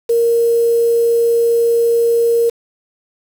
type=tone with quantisation; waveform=sine; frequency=466.2 Hz; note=A#4; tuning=in tune; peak=-10 dBFS; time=0.09-2.5 s; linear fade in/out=10 ms; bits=5; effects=none